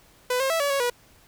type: tone with pitch steps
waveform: sawtooth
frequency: 499.2 / 535 / 656 / 569 / 554 / 485.8 Hz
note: B4 / C5 / E5 / C#5 / C#5 / B4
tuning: +19 / +38 / -9 / +45 / -1 / -29 cents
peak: -18 dBFS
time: 0.3-0.9 s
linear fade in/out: 5 ms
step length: 100 ms
effects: pink hiss -56 dBFS RMS until 1.27 s